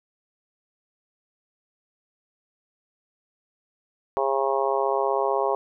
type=harmonic tone; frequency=135.9 Hz; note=C#3; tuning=34 cents flat; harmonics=3 / 4 / 5 / 6 / 7 / 8; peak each=-26 / -27 / -28 / -29 / -29 / -30 dBFS; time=4.17-5.55 s; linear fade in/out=0 ms; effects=none